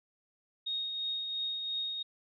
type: tone with tremolo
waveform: sine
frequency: 3729 Hz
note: A#7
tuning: in tune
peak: -31 dBFS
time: 0.66-2.03 s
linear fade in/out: 10 ms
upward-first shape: triangle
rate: 2.9 Hz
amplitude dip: 40%
effects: none